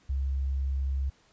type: tone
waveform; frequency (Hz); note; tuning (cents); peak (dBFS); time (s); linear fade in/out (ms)
sine; 67.6; C#2; -43; -26; 0.09-1.1; 10
effects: pink hiss -63 dBFS RMS until 1.32 s + resampled to 16000 Hz